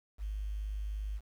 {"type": "tone with quantisation", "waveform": "sine", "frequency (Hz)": 51.5, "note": "G#1", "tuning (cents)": -14, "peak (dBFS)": -34, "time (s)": [0.18, 1.21], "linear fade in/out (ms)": 50, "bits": 10, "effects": []}